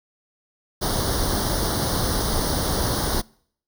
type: noise with comb filter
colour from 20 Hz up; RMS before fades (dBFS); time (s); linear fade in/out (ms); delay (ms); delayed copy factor
pink; -23; 0.81-3.22; 20; 0.2; +0.9
effects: noise-tail reverb RT60 0.6 s tail -25 dB re dry